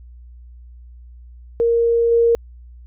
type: tone with level steps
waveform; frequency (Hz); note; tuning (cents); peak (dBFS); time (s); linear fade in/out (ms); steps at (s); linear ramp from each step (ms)
sine; 466.2; A#4; 0; -13 / -11; 1.6-2.35; 0; 2.11; 10
effects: added 60 Hz sine -38 dBFS peak until 2.86 s